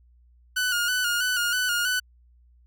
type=tone with vibrato; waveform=sawtooth; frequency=1460 Hz; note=F#6; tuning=24 cents flat; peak=-19 dBFS; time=0.56-2 s; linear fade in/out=10 ms; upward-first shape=square; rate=3.1 Hz; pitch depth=43 cents each way; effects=added 60 Hz sine -54 dBFS peak until 2.66 s